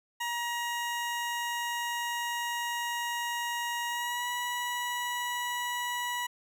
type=tone with pitch glide; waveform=20% pulse; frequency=950 to 973.3 Hz; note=A#5 to B5; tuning=+33 to -26 cents; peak=-26 dBFS; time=0.2-6.27 s; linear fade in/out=10 ms; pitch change=+41 cents; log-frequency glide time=3.89-4.28 s; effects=none